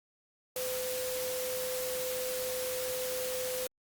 sine tone in noise, 508 Hz, B4, 49 cents sharp, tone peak -34 dBFS, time 0.56-3.67 s, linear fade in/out 2 ms, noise white, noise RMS -38 dBFS, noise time 0.56-3.67 s, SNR +1 dB, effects Opus 48 kbps

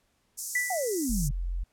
pink high-pass noise, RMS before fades -34 dBFS, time 0.37-1.29 s, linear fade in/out 20 ms, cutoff 5700 Hz, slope 48 dB/octave
sine tone with exponential decay, 1975.5 Hz, B6, in tune, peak -22 dBFS, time 0.55-1.06 s, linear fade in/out 5 ms, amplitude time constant 110 ms
sine exponential sweep, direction down, 784 to 129.2 Hz, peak -27 dBFS, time 0.7-1.31 s, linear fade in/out 5 ms
sine tone, 43.69 Hz, F1, 1 cent sharp, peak -28 dBFS, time 1.09-1.64 s, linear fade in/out 10 ms
effects pink hiss -71 dBFS RMS until 1.72 s + low-pass 12000 Hz 12 dB/octave

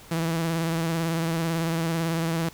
sawtooth tone with vibrato, 164.81 Hz, E3, in tune, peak -20 dBFS, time 0.11-2.49 s, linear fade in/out 5 ms, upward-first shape triangle, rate 18 Hz, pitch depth 47 cents each way, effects pink hiss -48 dBFS RMS until 2.53 s

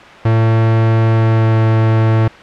45% pulse tone with pitch glide, 112.5 to 111.34 Hz, A2 to A2, +39 to +21 cents, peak -9 dBFS, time 0.25-2.28 s, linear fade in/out 5 ms, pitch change -18 cents, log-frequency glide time 1.09-1.59 s, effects white hiss -34 dBFS RMS until 2.42 s + low-pass 2000 Hz 12 dB/octave

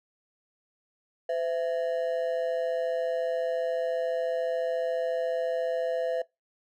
triangle ring-modulated tone, 587.3 Hz, D5, in tune, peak -21 dBFS, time 1.29-6.22 s, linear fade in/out 5 ms, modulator 77.1 Hz, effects noise-tail reverb RT60 0.2 s tail -22 dB re dry

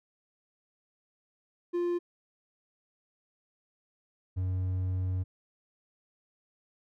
triangle tone pair in turn, 349.2 / 92.49 Hz, F4 / F#2, 0 / 0 cents, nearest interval octave + major seventh, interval 2300 cents, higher first, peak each -25 / -26 dBFS, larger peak first, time 1.73-1.99 / 4.36-5.24 s, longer second, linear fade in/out 20 ms, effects none

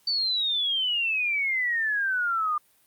sine exponential sweep, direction down, 4589 to 1195 Hz, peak -23 dBFS, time 0.07-2.58 s, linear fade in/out 5 ms, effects white hiss -63 dBFS RMS until 2.86 s + Opus 48 kbps

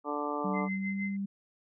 harmonic tone, 146.83 Hz, D3, in tune, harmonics 2 / 3 / 4 / 5 / 6 / 7 / 8, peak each -37 / -38 / -39 / -41 / -38 / -42 / -37 dBFS, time 0.04-0.69 s, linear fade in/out 50 ms
sine tone with pitch glide, 191 to 197.85 Hz, G3 to G3, -45 to +16 cents, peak -31 dBFS, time 0.44-1.26 s, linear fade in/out 10 ms, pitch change +61 cents, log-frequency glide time 0.66-1.03 s
sine tone with tremolo, 2067 Hz, C7, 22 cents flat, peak -34 dBFS, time 0.53-1.17 s, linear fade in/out 50 ms, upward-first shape sine, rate 6.4 Hz, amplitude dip 80%
effects none

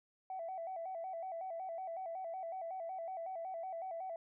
sine tone with vibrato, 709 Hz, F5, 26 cents sharp, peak -39 dBFS, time 0.3-4.16 s, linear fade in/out 2 ms, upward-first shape square, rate 5.4 Hz, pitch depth 110 cents each way, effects tanh soft clip ceiling -35 dBFS

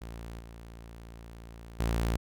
sawtooth tone with level steps, 57.1 Hz, A#1, 35 cents flat, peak -36 / -41 / -23 dBFS, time 0.01-2.17 s, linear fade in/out 10 ms, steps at 0.4 / 1.8 s, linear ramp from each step 2 ms, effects none

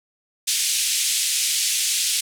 white band-pass noise, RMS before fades -22 dBFS, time 0.47-2.21 s, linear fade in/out 10 ms, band 2500 to 10000 Hz, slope 24 dB/octave, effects none

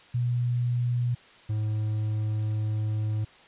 sine / triangle tone pair in turn, 121.7 / 107.51 Hz, B2 / A2, -25 / -40 cents, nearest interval major second, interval 215 cents, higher first, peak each -23 dBFS, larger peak neither, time 0.14-1.15 / 1.49-3.25 s, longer second, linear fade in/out 10 ms, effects white hiss -53 dBFS RMS until 3.47 s + resampled to 8000 Hz

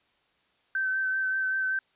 sine tone with vibrato, 1541 Hz, G6, 30 cents flat, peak -25 dBFS, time 0.75-1.79 s, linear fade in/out 2 ms, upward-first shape sine, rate 5.2 Hz, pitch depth 19 cents each way, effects white hiss -68 dBFS RMS until 1.95 s + resampled to 8000 Hz

